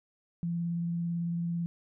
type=tone with vibrato; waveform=sine; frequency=170.3 Hz; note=F3; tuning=43 cents flat; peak=-29 dBFS; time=0.43-1.66 s; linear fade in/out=0 ms; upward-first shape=sine; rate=18 Hz; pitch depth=13 cents each way; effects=none